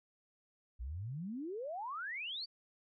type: exponential sweep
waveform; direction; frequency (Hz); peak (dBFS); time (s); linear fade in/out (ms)
sine; up; 55 to 4717; -39; 0.79-2.46; 20
effects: none